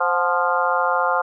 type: harmonic tone with a mistuned harmonic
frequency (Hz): 174.61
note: F3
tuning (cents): 0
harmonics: 3 / 4 / 5 / 6 / 7 / 8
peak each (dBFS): -24 / -24 / -24 / -24 / -24 / -24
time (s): 0-1.22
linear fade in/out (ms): 10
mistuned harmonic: 4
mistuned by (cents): +59
effects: none